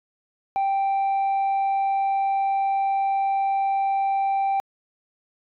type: tone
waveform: sine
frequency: 784 Hz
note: G5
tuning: in tune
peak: -17 dBFS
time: 0.56-4.6 s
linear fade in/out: 0 ms
effects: tanh soft clip ceiling -19 dBFS